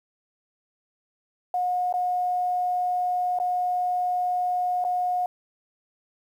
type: tone with dropouts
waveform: sine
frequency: 722 Hz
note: F#5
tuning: 43 cents flat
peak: -22 dBFS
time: 1.54-5.26 s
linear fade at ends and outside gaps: 2 ms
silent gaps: 1.926-1.939 / 3.388-3.399 / 4.841-4.848 s
effects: 9-bit